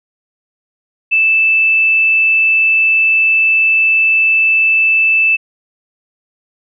sine tone, 2637 Hz, E7, in tune, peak -8 dBFS, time 1.11-5.37 s, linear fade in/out 20 ms, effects none

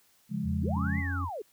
sine chord, Db major, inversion none, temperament equal, 138.59 / 174.61 / 207.7 Hz, Db3 / F3 / Ab3, 0 / 0 / 0 cents, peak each -36 / -34 / -32 dBFS, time 0.29-1.03 s, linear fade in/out 50 ms
sine tone with pitch glide, 84 to 87.06 Hz, E2 to F2, +33 to -5 cents, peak -30 dBFS, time 0.43-1.3 s, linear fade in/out 50 ms, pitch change +62 cents, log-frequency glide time 0.59-1.14 s
sine linear two-way sweep, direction up then down, 155.56 to 2095 to 370.5 Hz, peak -34 dBFS, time 0.61-1.42 s, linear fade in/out 5 ms, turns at 0.99 s
harmonic tone, 277.2 Hz, C#4, in tune, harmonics 1 / 3 / 4, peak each -38 / -48 / -50 dBFS, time 0.76-1.25 s, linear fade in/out 10 ms
effects white hiss -65 dBFS RMS until 1.52 s

